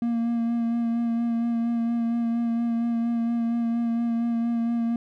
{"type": "tone with vibrato", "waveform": "triangle", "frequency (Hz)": 233.1, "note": "A#3", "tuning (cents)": 0, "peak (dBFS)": -20, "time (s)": [0.02, 4.96], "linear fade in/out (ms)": 2, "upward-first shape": "sine", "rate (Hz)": 4.3, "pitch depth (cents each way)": 19, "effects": []}